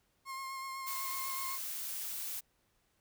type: tone with vibrato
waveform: 35% pulse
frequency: 1070 Hz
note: C6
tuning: 38 cents sharp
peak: -38 dBFS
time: 0.25-1.59 s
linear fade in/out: 50 ms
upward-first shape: sine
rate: 8 Hz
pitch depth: 21 cents each way
type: noise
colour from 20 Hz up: blue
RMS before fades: -40 dBFS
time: 0.86-2.41 s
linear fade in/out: 20 ms
effects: pink hiss -75 dBFS RMS until 3 s